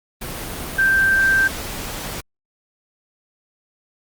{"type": "tone in noise", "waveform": "sine", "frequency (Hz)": 1568, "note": "G6", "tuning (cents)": 0, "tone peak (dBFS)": -13, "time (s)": [0.78, 1.48], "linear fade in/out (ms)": 10, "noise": "pink", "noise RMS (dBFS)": -29, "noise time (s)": [0.21, 2.21], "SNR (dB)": 13, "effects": ["Opus 32 kbps"]}